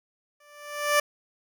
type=tone with exponential growth; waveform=15% pulse; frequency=587.3 Hz; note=D5; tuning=in tune; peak=-11 dBFS; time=0.4-1 s; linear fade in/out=5 ms; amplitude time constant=130 ms; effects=none